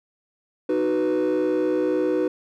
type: chord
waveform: triangle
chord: B major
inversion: first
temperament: just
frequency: 308.7 / 370.4 / 493.9 Hz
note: D#4 / F#4 / B4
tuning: -14 / +2 / 0 cents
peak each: -21 dBFS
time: 0.69-2.28 s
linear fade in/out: 5 ms
effects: tanh soft clip ceiling -13 dBFS